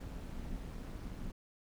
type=noise with amplitude modulation; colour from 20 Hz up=brown; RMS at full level=-40 dBFS; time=0-1.32 s; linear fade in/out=10 ms; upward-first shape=sine; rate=215 Hz; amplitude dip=70%; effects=none